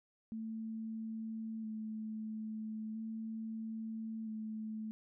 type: tone with vibrato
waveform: sine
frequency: 220 Hz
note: A3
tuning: in tune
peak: -39 dBFS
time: 0.32-4.91 s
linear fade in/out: 0 ms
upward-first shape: square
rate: 0.38 Hz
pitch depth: 17 cents each way
effects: none